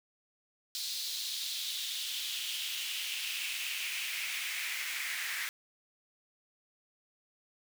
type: noise with high-pass filter sweep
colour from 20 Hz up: pink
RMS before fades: -37 dBFS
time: 0.75-5.49 s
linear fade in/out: 0 ms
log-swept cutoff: 4200 to 1900 Hz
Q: 3.3
effects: none